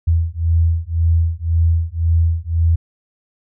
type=beating tone pair; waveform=sine; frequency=82 / 83.9 Hz; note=E2 / E2; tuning=-9 / +31 cents; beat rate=1.9 Hz; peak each=-16 dBFS; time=0.07-2.76 s; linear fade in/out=10 ms; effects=none